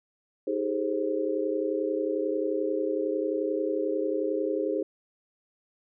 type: tone cluster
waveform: sine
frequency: 314 / 395.1 / 426.3 / 527 Hz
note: D#4 / G4 / G#4 / C5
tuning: +16 / +14 / +45 / +12 cents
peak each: -31 dBFS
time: 0.47-4.83 s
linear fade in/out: 5 ms
effects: none